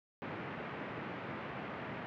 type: band-pass noise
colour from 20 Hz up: pink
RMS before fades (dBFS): -43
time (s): 0.22-2.06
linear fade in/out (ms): 0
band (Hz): 120 to 2400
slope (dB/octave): 24
effects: none